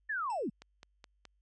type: linear sweep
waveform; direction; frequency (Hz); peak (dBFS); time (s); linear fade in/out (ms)
sine; down; 1810 to 163.7; -32; 0.09-0.5; 10
type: tone with exponential decay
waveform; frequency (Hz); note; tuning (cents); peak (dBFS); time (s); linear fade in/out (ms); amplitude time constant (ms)
10% pulse; 2662; E7; +16; -38; 0.3-0.51; 1; 45
type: click train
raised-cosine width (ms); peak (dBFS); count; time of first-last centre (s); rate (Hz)
0.2; -32; 4; 0.62-1.253; 4.74
effects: added 50 Hz sine -70 dBFS peak until 1.41 s + resampled to 22050 Hz